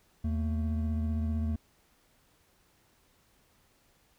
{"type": "tone pair together", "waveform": "triangle", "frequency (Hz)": [79.8, 223.9], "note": ["D#2", "A3"], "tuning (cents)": [44, 30], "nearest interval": "octave + tritone", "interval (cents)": 1786, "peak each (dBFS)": [-27, -32], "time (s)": [0.24, 1.56], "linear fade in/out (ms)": 5, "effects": ["pink hiss -67 dBFS RMS until 4.18 s"]}